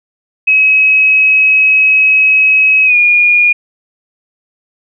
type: tone with pitch glide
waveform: sine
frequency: 2555 to 2433 Hz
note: D#7 to D#7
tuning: +45 to -39 cents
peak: -5 dBFS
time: 0.47-3.53 s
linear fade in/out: 10 ms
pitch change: -84 cents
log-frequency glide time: 2.85-2.96 s
effects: none